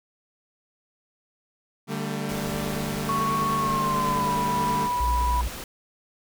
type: chord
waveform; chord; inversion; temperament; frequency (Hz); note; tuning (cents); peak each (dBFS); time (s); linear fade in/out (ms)
sawtooth; D suspended fourth; none; equal with one note detuned; 146.83 / 196 / 224.9; D3 / G3 / A3; 0 / 0 / +38; -28; 1.87-4.9; 50
type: noise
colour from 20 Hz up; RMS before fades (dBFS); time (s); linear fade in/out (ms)
pink; -36; 2.29-5.64; 2
type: tone with pitch glide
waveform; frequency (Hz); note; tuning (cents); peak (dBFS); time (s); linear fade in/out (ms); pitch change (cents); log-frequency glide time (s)
sine; 1108.7 to 982.1; C#6 to B5; 0 to -10; -23; 3.09-5.41; 0; -210; 3.56-4.33
type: tone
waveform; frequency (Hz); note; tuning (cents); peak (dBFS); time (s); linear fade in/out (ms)
sine; 59.2; A#1; +27; -23; 5-5.48; 5
effects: none